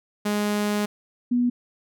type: tone pair in turn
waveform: sawtooth / sine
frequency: 207.7 / 243.9 Hz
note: G#3 / B3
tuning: 0 / -21 cents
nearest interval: minor third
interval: 279 cents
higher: second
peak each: -18 dBFS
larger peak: neither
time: 0.25-0.86 / 1.31-1.5 s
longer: first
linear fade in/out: 10 ms
effects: none